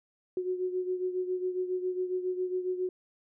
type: beating tone pair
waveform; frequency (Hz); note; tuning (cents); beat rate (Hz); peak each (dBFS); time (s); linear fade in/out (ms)
sine; 365.4 / 372.7; F#4 / F#4; -22 / +13; 7.3; -30 / -36; 0.37-2.89; 2
effects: none